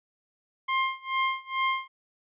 25% pulse tone with tremolo, 1059 Hz, C6, 21 cents sharp, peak -19 dBFS, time 0.68-1.88 s, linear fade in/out 10 ms, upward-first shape sine, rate 2.3 Hz, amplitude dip 95%, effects resampled to 8000 Hz

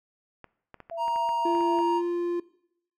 clicks, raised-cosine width 0.5 ms, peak -28 dBFS, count 10, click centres 0.443 / 0.743 / 0.803 / 0.898 / 1.081 / 1.16 / 1.291 / 1.551 / 1.608 / 1.788 s
sine tone with tremolo, 669 Hz, E5, 25 cents sharp, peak -31 dBFS, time 0.91-1.81 s, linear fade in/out 5 ms, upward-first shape triangle, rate 3.9 Hz, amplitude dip 60%
triangle tone, 938 Hz, A#5, 11 cents sharp, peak -23 dBFS, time 0.97-2.02 s, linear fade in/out 50 ms
triangle tone with pitch glide, 341.6 to 347.6 Hz, F4 to F4, -38 to -8 cents, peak -23 dBFS, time 1.45-2.4 s, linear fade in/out 5 ms, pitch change +30 cents, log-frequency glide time 1.84-2.04 s
effects noise-tail reverb RT60 0.7 s tail -19 dB re dry

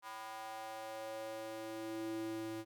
square tone with high-pass filter sweep, 110.5 Hz, A2, 8 cents sharp, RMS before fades -44 dBFS, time 0.02-2.65 s, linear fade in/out 50 ms, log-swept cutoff 1000 to 250 Hz, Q 3.2, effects none

